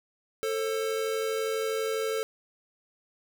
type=tone pair together; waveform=square; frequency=443.7 / 536 Hz; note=A4 / C5; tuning=+14 / +42 cents; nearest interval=minor third; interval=328 cents; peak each=-29 / -35 dBFS; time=0.43-2.23 s; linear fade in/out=0 ms; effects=none